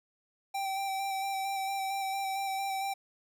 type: tone with vibrato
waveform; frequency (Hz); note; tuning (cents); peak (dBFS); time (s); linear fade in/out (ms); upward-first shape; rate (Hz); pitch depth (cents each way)
square; 779; G5; -11; -32; 0.54-2.94; 10; square; 4.4; 16
effects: 12-bit